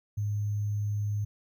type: tone with sample-and-hold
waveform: sine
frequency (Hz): 103.83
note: G#2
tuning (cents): 0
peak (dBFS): -27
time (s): 0.17-1.25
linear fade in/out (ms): 10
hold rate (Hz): 6300
effects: none